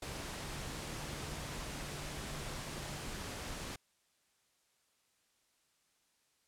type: tone in noise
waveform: sine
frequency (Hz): 146.83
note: D3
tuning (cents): 0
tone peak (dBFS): -50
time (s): 0.44-3.08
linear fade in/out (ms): 5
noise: pink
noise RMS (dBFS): -43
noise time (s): 0.02-3.76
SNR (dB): -10
effects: white hiss -75 dBFS RMS until 6.47 s + low-pass 10000 Hz 12 dB/octave